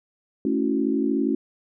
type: chord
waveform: sine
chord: F# minor seventh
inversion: first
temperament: equal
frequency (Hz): 220 / 277.2 / 329.6 / 370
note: A3 / C#4 / E4 / F#4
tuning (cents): 0 / 0 / 0 / 0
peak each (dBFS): -26 / -23 / -27 / -28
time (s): 0.45-1.35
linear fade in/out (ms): 2
effects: none